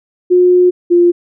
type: tone pair in turn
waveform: sine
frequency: 360 / 348.7 Hz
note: F#4 / F4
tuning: -47 / -3 cents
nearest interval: minor second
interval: 56 cents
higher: first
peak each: -5 dBFS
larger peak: neither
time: 0.3-0.71 / 0.9-1.12 s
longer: first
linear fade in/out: 20 ms
effects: none